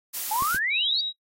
blue noise, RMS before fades -30 dBFS, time 0.13-0.58 s, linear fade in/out 20 ms
sine exponential sweep, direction up, 833 to 4699 Hz, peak -23 dBFS, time 0.31-1.01 s, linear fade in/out 5 ms
clicks, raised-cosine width 3 ms, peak -27 dBFS, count 2, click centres 0.423 / 0.546 s
sine tone, 3826 Hz, A#7, 44 cents sharp, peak -26 dBFS, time 0.7-1.13 s, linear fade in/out 50 ms
effects noise-tail reverb RT60 0.1 s tail -22 dB re dry + AAC 48 kbps

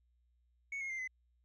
sine tone with pitch steps, 2217 / 2154 / 2093 / 2033 Hz, C#7 / C7 / C7 / B6, 0 / +50 / 0 / +50 cents, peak -35 dBFS, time 0.72-1.076 s, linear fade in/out 5 ms, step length 89 ms, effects tanh soft clip ceiling -37 dBFS + added 60 Hz sine -70 dBFS peak until 1.44 s

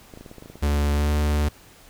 clicks, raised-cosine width 2 ms, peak -27 dBFS, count 11, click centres 0.138 / 0.174 / 0.21 / 0.262 / 0.314 / 0.383 / 0.424 / 0.459 / 0.5 / 0.556 / 0.662 s
45% pulse tone with pitch glide, 72.7 to 74.18 Hz, D2 to D2, -17 to +18 cents, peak -19 dBFS, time 0.62-1.49 s, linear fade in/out 10 ms, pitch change +35 cents, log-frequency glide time 0.93-1.09 s
effects pink hiss -50 dBFS RMS until 1.89 s

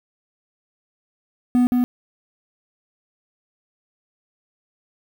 triangle tone with echo, 246.9 Hz, B3, in tune, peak -11 dBFS, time 1.55-1.67 s, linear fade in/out 0 ms, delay 170 ms, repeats 1, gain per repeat -2 dB, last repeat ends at 1.84 s, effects 7-bit

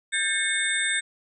sine tone cluster, 1594 / 1785 / 2182 / 3630 / 8110 Hz, G6 / A6 / C#7 / A#7 / B8, +28 / +24 / -28 / -47 / +45 cents, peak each -29 dBFS, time 0.12-1.01 s, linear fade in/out 20 ms, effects none

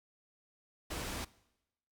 pink low-pass noise, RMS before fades -40 dBFS, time 0.9-1.25 s, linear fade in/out 10 ms, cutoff 11000 Hz, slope 12 dB/octave, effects noise-tail reverb RT60 0.9 s tail -21 dB re dry

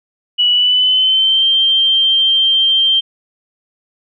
sine tone with pitch glide, 2942 to 3153 Hz, F#7 to G7, -11 to +9 cents, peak -9 dBFS, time 0.38-3.01 s, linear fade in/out 20 ms, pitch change +120 cents, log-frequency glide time 0.51-1.48 s, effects none

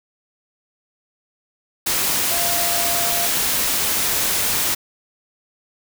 sine tone in noise, 690 Hz, F5, 21 cents flat, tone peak -26 dBFS, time 2.31-3.27 s, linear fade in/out 10 ms, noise white, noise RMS -20 dBFS, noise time 1.86-4.75 s, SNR -9 dB, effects none

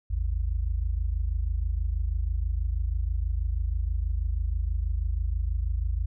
sine tone pair together, 52.59 / 78.8 Hz, G#1 / D#2, +22 / +23 cents, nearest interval perfect fifth, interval 701 cents, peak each -26 / -29 dBFS, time 0.1-6.06 s, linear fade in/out 10 ms, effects none

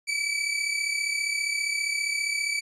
sawtooth tone pair together, 2283 / 2318 Hz, D7 / D7, -50 / -23 cents, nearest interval unison, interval 27 cents, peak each -25 dBFS, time 0.07-2.61 s, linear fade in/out 20 ms, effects resampled to 24000 Hz

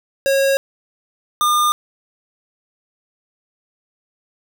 square tone pair in turn, 546 / 1208.5 Hz, C#5 / D6, -26 / +49 cents, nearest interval octave + major second, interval 1375 cents, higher second, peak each -14 dBFS, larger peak neither, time 0.26-0.57 / 1.41-1.72 s, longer neither, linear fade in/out 0 ms, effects none

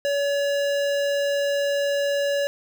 square tone with notch filter, 567 Hz, C#5, 39 cents sharp, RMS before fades -23 dBFS, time 0.05-2.47 s, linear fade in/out 0 ms, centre 11000 Hz, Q 0.85, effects none

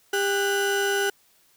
35% pulse tone pair together, 399.1 / 1478.4 Hz, G4 / F#6, +31 / -2 cents, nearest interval octave + major seventh, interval 2267 cents, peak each -22 / -24 dBFS, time 0.13-1.1 s, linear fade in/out 5 ms, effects white hiss -61 dBFS RMS until 1.56 s

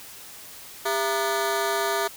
20% pulse ring-modulated tone, 535 Hz, C5, 38 cents sharp, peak -15 dBFS, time 0.85-2.08 s, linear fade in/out 10 ms, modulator 135 Hz, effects white hiss -43 dBFS RMS until 2.16 s

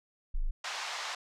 sine tone, 25.96 Hz, G#0, in tune, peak -27 dBFS, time 0.34-0.51 s, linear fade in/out 10 ms
pink band-pass noise, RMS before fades -38 dBFS, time 0.64-1.15 s, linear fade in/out 5 ms, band 750 to 6400 Hz, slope 24 dB/octave
effects none

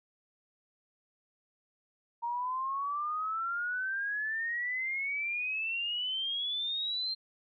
sine exponential sweep, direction up, 932.3 to 4186 Hz, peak -31 dBFS, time 2.22-7.15 s, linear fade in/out 20 ms, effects none

